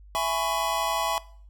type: chord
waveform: square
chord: C# minor seventh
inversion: first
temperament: just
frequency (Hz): 665.2 / 831.5 / 997.9 / 1108.7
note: E5 / G#5 / B5 / C#6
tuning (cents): +16 / +2 / +18 / 0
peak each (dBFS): -31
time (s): 0.15-1.18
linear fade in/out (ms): 0
effects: noise-tail reverb RT60 0.5 s tail -20 dB re dry + added 50 Hz sine -46 dBFS peak until 1.49 s